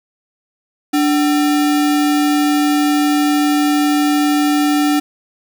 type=tone with sample-and-hold; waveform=sine; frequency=293.7 Hz; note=D4; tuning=in tune; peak=-11 dBFS; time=0.93-5 s; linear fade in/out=10 ms; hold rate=1050 Hz; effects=none